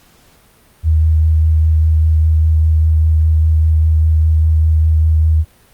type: tone with vibrato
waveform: sine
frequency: 79 Hz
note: D#2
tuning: 27 cents sharp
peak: -8 dBFS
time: 0.83-5.45 s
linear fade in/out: 50 ms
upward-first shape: sine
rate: 5 Hz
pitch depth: 14 cents each way
effects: pink hiss -49 dBFS RMS until 5.73 s + Opus 48 kbps